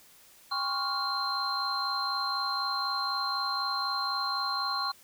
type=tone cluster; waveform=sine; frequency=800 / 1047 / 1111 / 1406 / 4140 Hz; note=G5 / C6 / C#6 / F6 / C8; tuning=+35 / +1 / +4 / +11 / -19 cents; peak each=-38 / -40 / -32 / -38 / -32 dBFS; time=0.51-4.92 s; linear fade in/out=10 ms; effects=white hiss -57 dBFS RMS until 5.03 s